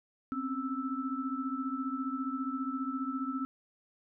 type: tone cluster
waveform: sine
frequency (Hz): 257.3 / 272.1 / 1318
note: C4 / C#4 / E6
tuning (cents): -29 / -32 / -1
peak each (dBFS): -36 / -36 / -38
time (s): 0.32-3.45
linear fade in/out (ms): 0
effects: none